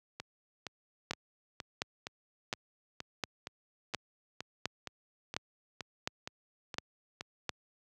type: two click trains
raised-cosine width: 0.2 ms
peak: -22 / -15 dBFS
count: 16 / 10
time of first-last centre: 0.2-7.209 / 1.11-7.493 s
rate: 2.14 / 1.41 Hz
effects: high-pass 80 Hz 12 dB/octave